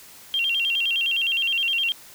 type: tone with vibrato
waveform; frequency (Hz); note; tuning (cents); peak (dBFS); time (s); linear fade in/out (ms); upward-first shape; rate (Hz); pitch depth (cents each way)
sine; 2960; F#7; 0; -20; 0.34-1.92; 0; square; 9.7; 130
effects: white hiss -46 dBFS RMS until 2.14 s